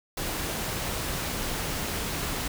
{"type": "noise", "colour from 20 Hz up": "pink", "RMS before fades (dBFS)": -31, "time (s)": [0.17, 2.48], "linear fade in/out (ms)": 5, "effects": []}